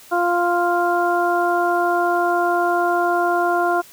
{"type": "harmonic tone", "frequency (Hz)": 349.2, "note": "F4", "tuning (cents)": 0, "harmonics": [1, 2, 3, 4], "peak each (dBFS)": [-21, -19, -24, -23], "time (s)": [0.11, 3.82], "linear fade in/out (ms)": 20, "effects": ["white hiss -45 dBFS RMS until 3.92 s"]}